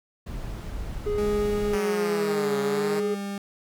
brown noise, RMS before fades -33 dBFS, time 0.26-1.76 s, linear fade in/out 10 ms
triangle tone, 415.3 Hz, G#4, in tune, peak -22 dBFS, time 1.06-3.15 s, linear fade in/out 10 ms
40% pulse tone with pitch glide, 207.7 to 200 Hz, G#3 to G3, 0 to +35 cents, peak -29 dBFS, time 1.18-3.38 s, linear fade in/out 2 ms, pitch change -65 cents, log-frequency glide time 1.32-2.56 s
5% pulse linear two-way sweep, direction down then up, 196 to 138.59 to 157.1 Hz, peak -20 dBFS, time 1.73-3 s, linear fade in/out 5 ms, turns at 2.59 s
effects none

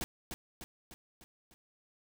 pink noise with echo, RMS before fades -36 dBFS, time 0.01-0.04 s, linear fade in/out 0 ms, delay 300 ms, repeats 5, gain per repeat -5 dB, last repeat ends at 1.54 s, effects none

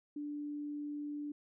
sine tone, 293.4 Hz, D4, 2 cents flat, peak -38 dBFS, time 0.16-1.32 s, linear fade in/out 5 ms, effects none

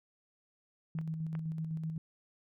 sine tone with tremolo, 160 Hz, D#3, 49 cents sharp, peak -33 dBFS, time 0.95-1.98 s, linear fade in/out 2 ms, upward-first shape square, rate 7.9 Hz, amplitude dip 35%
clicks, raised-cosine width 0.5 ms, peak -31 dBFS, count 2, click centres 0.988 / 1.352 s
effects none

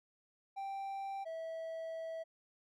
triangle tone pair in turn, 784 / 651.4 Hz, G5 / E5, 0 / -21 cents, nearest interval minor third, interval 321 cents, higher first, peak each -37 / -38 dBFS, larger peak first, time 0.56-1.25 / 1.25-2.24 s, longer second, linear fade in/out 20 ms, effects none

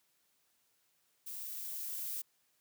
violet noise with level ramp, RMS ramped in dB -44 to -39 dBFS, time 1.26-2.22 s, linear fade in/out 10 ms, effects white hiss -75 dBFS RMS until 2.6 s + high-pass 80 Hz 12 dB/octave

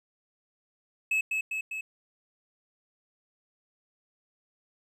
triangle tone with echo, 2588 Hz, E7, 32 cents flat, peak -22 dBFS, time 1.11-1.21 s, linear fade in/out 5 ms, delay 200 ms, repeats 3, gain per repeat -3 dB, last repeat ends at 1.81 s, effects none

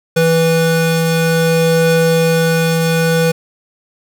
square tone pair together, 164.29 / 492.3 Hz, E3 / B4, -6 / -6 cents, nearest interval octave + perfect fifth, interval 1900 cents, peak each -14 dBFS, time 0.16-3.32 s, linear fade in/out 10 ms, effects none

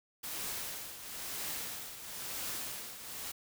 white noise with tremolo, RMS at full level -38 dBFS, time 0.23-3.32 s, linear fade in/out 10 ms, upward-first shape triangle, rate 1 Hz, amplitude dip 70%, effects none

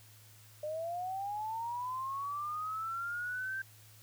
sine linear sweep, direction up, 597 to 1577 Hz, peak -35 dBFS, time 0.63-3.62 s, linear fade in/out 5 ms, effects added 107 Hz sine -58 dBFS peak until 4.02 s + white hiss -60 dBFS RMS until 4.02 s

